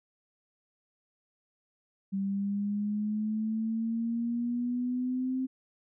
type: exponential sweep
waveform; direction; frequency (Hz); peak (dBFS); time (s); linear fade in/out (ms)
sine; up; 194.2 to 261.6; -28; 2.12-5.47; 20
effects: none